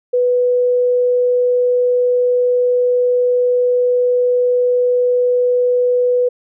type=tone; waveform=sine; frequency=493.9 Hz; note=B4; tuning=in tune; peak=-11 dBFS; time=0.13-6.29 s; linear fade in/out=10 ms; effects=none